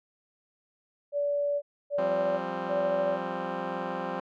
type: tone bursts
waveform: sine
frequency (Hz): 576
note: D5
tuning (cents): -34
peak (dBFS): -25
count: 3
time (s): 1.12-3.18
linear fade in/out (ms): 50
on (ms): 500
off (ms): 280
type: chord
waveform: 10% pulse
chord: F suspended second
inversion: none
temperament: just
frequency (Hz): 174.61 / 196.44 / 261.9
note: F3 / G3 / C4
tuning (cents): 0 / +4 / +2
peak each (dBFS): -28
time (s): 1.98-4.2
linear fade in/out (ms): 5
effects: low-pass 2000 Hz 12 dB/octave